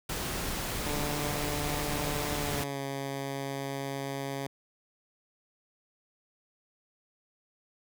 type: noise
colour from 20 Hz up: pink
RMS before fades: -34 dBFS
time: 0.09-2.64 s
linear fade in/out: 5 ms
type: tone with pitch glide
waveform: 10% pulse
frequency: 146.83 to 137.79 Hz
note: D3 to C#3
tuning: 0 to -10 cents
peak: -25 dBFS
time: 0.86-4.47 s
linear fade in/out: 5 ms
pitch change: -110 cents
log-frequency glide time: 2.37-2.8 s
effects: none